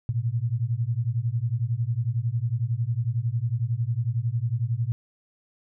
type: beating tone pair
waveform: sine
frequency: 111.8 / 122.8 Hz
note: A2 / B2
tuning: +28 / -9 cents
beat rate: 11 Hz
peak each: -26 / -26 dBFS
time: 0.09-4.92 s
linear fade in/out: 0 ms
effects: none